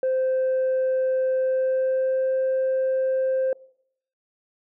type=tone with pitch glide; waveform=sine; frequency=520 to 524.2 Hz; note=C5 to C5; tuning=-11 to +3 cents; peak=-18 dBFS; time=0.03-3.53 s; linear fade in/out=2 ms; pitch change=+14 cents; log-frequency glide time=1.36-2.35 s; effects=noise-tail reverb RT60 0.7 s tail -24 dB re dry + tanh soft clip ceiling -18 dBFS